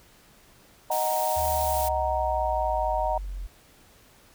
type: chord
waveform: sine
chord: D# minor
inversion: none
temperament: just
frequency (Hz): 622.3 / 746.7 / 933.4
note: D#5 / F#5 / A#5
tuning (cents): 0 / +16 / +2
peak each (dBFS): -28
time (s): 0.9-3.18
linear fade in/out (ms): 5
type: noise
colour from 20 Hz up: blue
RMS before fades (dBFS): -33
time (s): 0.91-1.89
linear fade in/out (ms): 10
type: linear sweep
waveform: sine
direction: down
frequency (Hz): 77.78 to 43.65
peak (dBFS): -31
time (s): 1.36-3.47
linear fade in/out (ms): 10
effects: pink hiss -56 dBFS RMS until 4.34 s